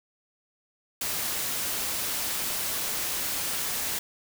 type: noise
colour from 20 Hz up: white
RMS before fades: -30 dBFS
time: 1.01-3.99 s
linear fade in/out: 5 ms
effects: none